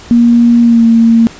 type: tone with pitch glide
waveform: sine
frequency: 236.3 to 229 Hz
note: A#3 to A#3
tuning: +24 to -31 cents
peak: -3 dBFS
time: 0.11-1.27 s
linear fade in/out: 0 ms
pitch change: -55 cents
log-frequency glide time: 0.61-0.85 s
effects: pink hiss -33 dBFS RMS until 1.39 s + resampled to 16000 Hz